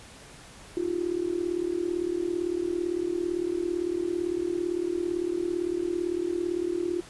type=tone with amplitude modulation; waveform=sine; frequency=349.2 Hz; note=F4; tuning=in tune; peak=-22 dBFS; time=0.77-7.01 s; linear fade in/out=0 ms; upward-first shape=sine; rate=37.8 Hz; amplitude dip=85%; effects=pink hiss -48 dBFS RMS until 7.09 s + resampled to 24000 Hz